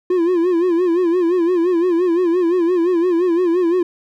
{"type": "tone with vibrato", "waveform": "triangle", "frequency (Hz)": 349.2, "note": "F4", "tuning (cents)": 0, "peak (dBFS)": -11, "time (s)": [0.1, 3.83], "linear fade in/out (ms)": 5, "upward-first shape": "sine", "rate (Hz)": 5.8, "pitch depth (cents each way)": 100, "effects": []}